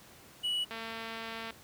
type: tone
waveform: triangle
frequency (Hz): 2938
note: F#7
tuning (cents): -13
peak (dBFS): -28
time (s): 0.43-0.65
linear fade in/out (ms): 20
type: click train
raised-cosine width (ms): 0.3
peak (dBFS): -25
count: 181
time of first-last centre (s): 0.71-1.506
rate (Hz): 226
effects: pink hiss -55 dBFS RMS until 1.63 s + high-pass 80 Hz 12 dB/octave